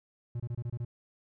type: tone bursts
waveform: triangle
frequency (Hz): 119.2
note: A#2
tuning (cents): +39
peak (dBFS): -30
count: 7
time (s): 0.35-0.849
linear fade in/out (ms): 5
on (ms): 49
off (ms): 26
effects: none